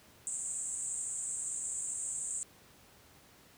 pink band-pass noise, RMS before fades -38 dBFS, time 0.27-2.43 s, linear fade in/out 0 ms, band 7300 to 8600 Hz, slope 96 dB/octave, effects pink hiss -60 dBFS RMS until 3.57 s + high-pass 60 Hz 12 dB/octave

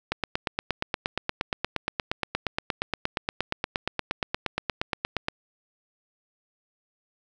click train, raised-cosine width 0.3 ms, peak -9 dBFS, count 45, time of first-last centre 0.12-5.284 s, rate 8.52 Hz, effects none

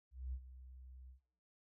sine tone with ADSR envelope, 63.9 Hz, C2, 40 cents flat, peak -39 dBFS, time 0.11-1.2 s, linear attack 220 ms, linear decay 64 ms, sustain -14 dB, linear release 110 ms, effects noise-tail reverb RT60 0.8 s tail -17 dB re dry

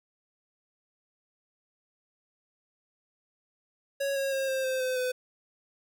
square tone with pitch steps, 554.4 / 545.8 / 537.4 / 529.1 / 520.9 / 512.8 / 504.9 Hz, C#5 / C#5 / C5 / C5 / C5 / C5 / B4, 0 / -27 / +46 / +19 / -8 / -35 / +38 cents, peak -28 dBFS, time 4-5.12 s, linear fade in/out 10 ms, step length 160 ms, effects none

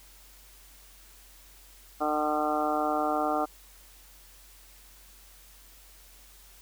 harmonic tone with a mistuned harmonic, 151.4 Hz, D#3, 47 cents flat, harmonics 2 / 3 / 4 / 5 / 6 / 7 / 8 / 9, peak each -32 / -36 / -32 / -29 / -40 / -39 / -33 / -37 dBFS, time 2-3.46 s, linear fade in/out 20 ms, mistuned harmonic 6, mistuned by -43 cents, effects added 46 Hz sine -55 dBFS peak until 6.61 s + white hiss -55 dBFS RMS until 6.61 s

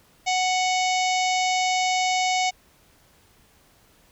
harmonic tone, 740 Hz, F#5, in tune, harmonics 1 / 3 / 4 / 5 / 6 / 7 / 8 / 9 / 10, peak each -22 / -27 / -32 / -34 / -36 / -34 / -35 / -35 / -38 dBFS, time 0.26-2.51 s, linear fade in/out 20 ms, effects pink hiss -58 dBFS RMS until 4.11 s

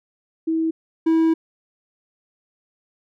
sine / triangle tone pair in turn, 323.4 / 324.6 Hz, E4 / E4, -33 / -27 cents, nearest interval unison, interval 6 cents, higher second, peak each -18 / -12 dBFS, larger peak second, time 0.47-0.71 / 1.06-1.34 s, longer second, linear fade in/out 10 ms, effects none

